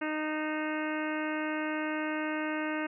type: harmonic tone with a mistuned harmonic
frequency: 308 Hz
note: D#4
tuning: 17 cents flat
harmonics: 1 / 2 / 3 / 4 / 5 / 6 / 7 / 8 / 9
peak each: -33 / -38 / -41 / -42 / -39 / -42 / -43 / -46 / -47 dBFS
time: 0.01-2.87 s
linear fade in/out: 10 ms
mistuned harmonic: 8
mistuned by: +43 cents
effects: none